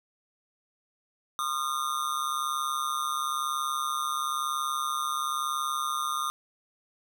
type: tone with amplitude modulation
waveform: square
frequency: 1218 Hz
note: D#6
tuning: 37 cents flat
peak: -25 dBFS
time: 1.39-6.3 s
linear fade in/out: 0 ms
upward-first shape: sine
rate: 141 Hz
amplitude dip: 80%
effects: none